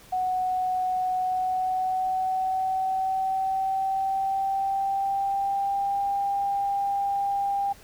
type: tone with pitch glide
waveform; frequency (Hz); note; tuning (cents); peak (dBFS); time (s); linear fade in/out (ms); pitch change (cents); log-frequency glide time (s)
sine; 740 to 797.7; F#5 to G5; 0 to +30; -23; 0.12-7.73; 10; +130; 1.21-6.01
effects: pink hiss -51 dBFS RMS until 7.83 s